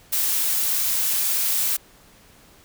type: noise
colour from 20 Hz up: blue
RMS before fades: -22 dBFS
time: 0.12-1.77 s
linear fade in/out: 10 ms
effects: pink hiss -52 dBFS RMS until 2.64 s